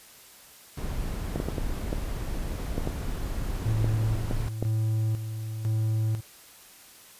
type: noise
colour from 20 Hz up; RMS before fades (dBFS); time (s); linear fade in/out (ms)
brown; -31; 0.77-4.49; 5
type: clicks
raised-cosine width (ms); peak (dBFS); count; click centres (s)
2; -15; 10; 1.359 / 1.401 / 1.486 / 1.582 / 1.929 / 2.78 / 2.874 / 3.844 / 4.311 / 4.626
type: tone with tremolo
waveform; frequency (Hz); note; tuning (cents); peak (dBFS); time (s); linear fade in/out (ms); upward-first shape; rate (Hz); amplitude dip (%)
triangle; 109.9; A2; -2; -21; 3.65-6.21; 10; square; 1; 60
effects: white hiss -51 dBFS RMS until 7.19 s + resampled to 32000 Hz